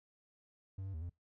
triangle tone with pitch steps, 95.9 / 97 / 78.8 / 86.6 Hz, G2 / G2 / D#2 / F2, -37 / -18 / +23 / -14 cents, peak -38 dBFS, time 0.78-1.096 s, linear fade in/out 5 ms, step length 79 ms, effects noise-tail reverb RT60 0.2 s tail -25 dB re dry

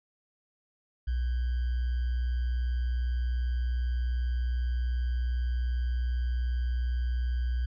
sine tone with sample-and-hold, 61.3 Hz, B1, 12 cents flat, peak -26 dBFS, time 1.07-7.66 s, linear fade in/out 10 ms, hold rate 1575 Hz, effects resampled to 11025 Hz

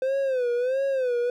triangle tone with vibrato, 513 Hz, C5, 34 cents flat, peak -20 dBFS, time 0.02-1.3 s, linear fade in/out 2 ms, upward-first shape sine, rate 1.5 Hz, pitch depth 120 cents each way, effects none

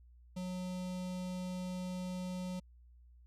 square tone with notch filter, 182.5 Hz, F#3, 24 cents flat, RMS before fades -40 dBFS, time 0.36-2.6 s, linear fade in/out 10 ms, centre 1600 Hz, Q 1.1, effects added 60 Hz sine -57 dBFS peak until 3.26 s + low-pass 10000 Hz 12 dB/octave

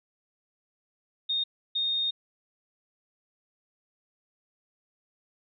sine tone bursts at uneven times, 3690 Hz, A#7, 18 cents flat, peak -25 dBFS, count 2, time 1.29-1.44 / 1.75-2.11 s, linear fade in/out 10 ms, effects none

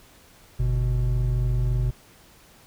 triangle tone pair together, 49 / 123.47 Hz, G1 / B2, 0 / 0 cents, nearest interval octave + major third, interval 1600 cents, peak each -21 / -21 dBFS, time 0.59-1.91 s, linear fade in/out 10 ms, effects pink hiss -53 dBFS RMS until 2.66 s

